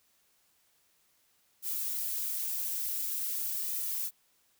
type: noise with flanger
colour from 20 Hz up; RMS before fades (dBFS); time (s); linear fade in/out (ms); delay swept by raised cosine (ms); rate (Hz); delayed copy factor
violet; -34; 1.62-4.11; 50; 1.8 to 5.2; 0.47; -0.7
effects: white hiss -70 dBFS RMS until 4.59 s